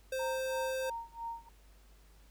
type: tone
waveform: square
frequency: 523.3 Hz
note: C5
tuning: in tune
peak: -34 dBFS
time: 0.12-0.9 s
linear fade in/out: 5 ms
type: tone with tremolo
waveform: sine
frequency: 925 Hz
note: A#5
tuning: 14 cents flat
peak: -36 dBFS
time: 0.19-1.49 s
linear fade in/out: 5 ms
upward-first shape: sine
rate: 3 Hz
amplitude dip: 95%
effects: added 50 Hz sine -58 dBFS peak until 2.3 s + pink hiss -66 dBFS RMS until 2.3 s